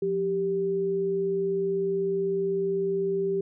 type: tone pair together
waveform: sine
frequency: 175.98 / 392 Hz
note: F3 / G4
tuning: +13 / 0 cents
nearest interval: octave + major second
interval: 1387 cents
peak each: -34 / -24 dBFS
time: 0.02-3.41 s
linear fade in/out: 5 ms
effects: none